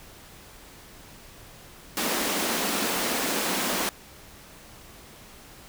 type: high-pass noise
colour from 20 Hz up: pink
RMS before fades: -27 dBFS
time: 1.97-3.89 s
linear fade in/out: 0 ms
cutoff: 190 Hz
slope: 48 dB/octave
effects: pink hiss -48 dBFS RMS until 5.68 s